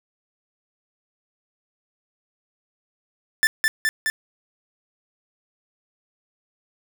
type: tone with echo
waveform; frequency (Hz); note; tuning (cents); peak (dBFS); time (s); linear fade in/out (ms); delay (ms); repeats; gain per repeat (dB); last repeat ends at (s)
45% pulse; 1764; A6; +4; -14; 3.43-3.47; 0; 210; 3; -2; 4.1
effects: none